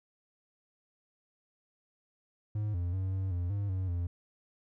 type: tone with pitch steps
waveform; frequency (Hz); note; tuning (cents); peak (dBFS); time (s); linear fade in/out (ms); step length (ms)
triangle; 105.7 / 87.6 / 94.5 / 95.3 / 87.9 / 100.9 / 93.6 / 87; G#2 / F2 / F#2 / G2 / F2 / G#2 / F#2 / F2; +31 / +6 / +37 / -48 / +12 / -49 / +20 / -6; -28; 2.55-4.07; 5; 190
effects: none